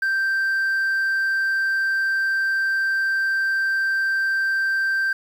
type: tone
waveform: sine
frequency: 1568 Hz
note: G6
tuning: in tune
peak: -16 dBFS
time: 0.02-5.13 s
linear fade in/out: 5 ms
effects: tanh soft clip ceiling -18 dBFS + 8-bit